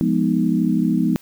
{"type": "chord", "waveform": "sine", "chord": "F half-diminished seventh", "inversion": "none", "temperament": "equal", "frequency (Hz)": [174.61, 207.7, 246.9, 311.1], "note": ["F3", "Ab3", "Cb4", "Eb4"], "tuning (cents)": [0, 0, 0, 0], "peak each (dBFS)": [-21, -21, -20, -22], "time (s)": [0.01, 1.16], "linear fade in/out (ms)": 0, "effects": ["white hiss -51 dBFS RMS until 1.21 s"]}